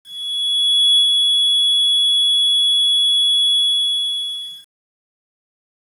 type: tone with ADSR envelope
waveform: triangle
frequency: 3377 Hz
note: G#7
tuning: 28 cents sharp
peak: -8 dBFS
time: 0.04-4.66 s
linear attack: 940 ms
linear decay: 84 ms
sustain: -3 dB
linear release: 1100 ms
effects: resampled to 32000 Hz + 8-bit